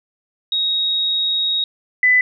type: tone pair in turn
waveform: sine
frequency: 3775 / 1999.7 Hz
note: A#7 / B6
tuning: +21 / +21 cents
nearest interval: major seventh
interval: 1100 cents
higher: first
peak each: -16 / -10 dBFS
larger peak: second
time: 0.52-1.64 / 2.03-2.21 s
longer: first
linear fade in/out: 2 ms
effects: none